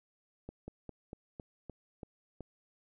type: slowing click train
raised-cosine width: 2 ms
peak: -30 dBFS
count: 8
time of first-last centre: 0.49-2.407 s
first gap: 190 ms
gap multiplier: 1.12
effects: none